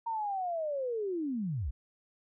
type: linear sweep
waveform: sine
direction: down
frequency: 932.3 to 50.3 Hz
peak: -31 dBFS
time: 0.06-1.71 s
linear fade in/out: 10 ms
effects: none